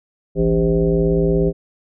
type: tone with frequency modulation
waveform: sine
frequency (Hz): 281.6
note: C#4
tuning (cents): +27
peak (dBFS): -13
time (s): 0.35-1.53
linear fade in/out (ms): 50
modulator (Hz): 116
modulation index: 1.9
effects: none